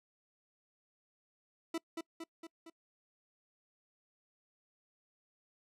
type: tone with echo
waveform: 40% pulse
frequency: 329.6 Hz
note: E4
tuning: in tune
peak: -33 dBFS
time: 1.74-1.78 s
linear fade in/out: 5 ms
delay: 230 ms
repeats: 4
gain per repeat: -4 dB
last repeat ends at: 2.7 s
effects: noise-tail reverb RT60 0.1 s tail -25 dB re dry + low-pass 11000 Hz 12 dB/octave